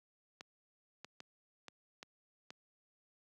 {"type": "clicks", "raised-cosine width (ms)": 0.2, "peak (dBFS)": -30, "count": 6, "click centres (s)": [0.409, 1.046, 1.204, 1.683, 2.029, 2.505], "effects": ["high-pass 150 Hz 12 dB/octave"]}